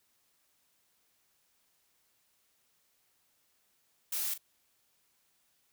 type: noise with echo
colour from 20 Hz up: blue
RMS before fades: -34 dBFS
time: 4.12-4.34 s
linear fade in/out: 5 ms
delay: 39 ms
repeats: 1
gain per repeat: -12 dB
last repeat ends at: 4.379 s
effects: white hiss -73 dBFS RMS until 5.72 s